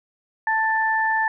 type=tone pair together; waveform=sine; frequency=883 / 1766 Hz; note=A5 / A6; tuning=+6 / +6 cents; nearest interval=octave; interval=1200 cents; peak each=-21 dBFS; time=0.47-1.28 s; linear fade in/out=2 ms; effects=none